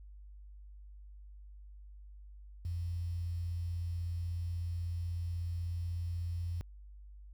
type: tone with quantisation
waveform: sine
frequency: 86.3 Hz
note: F2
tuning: 20 cents flat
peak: -34 dBFS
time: 2.65-6.61 s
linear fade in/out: 0 ms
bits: 10
effects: added 50 Hz sine -49 dBFS peak until 7.33 s